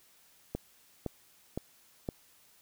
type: click train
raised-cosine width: 2 ms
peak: -20 dBFS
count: 4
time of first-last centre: 0.55-2.088 s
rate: 1.95 Hz
effects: white hiss -63 dBFS RMS until 2.61 s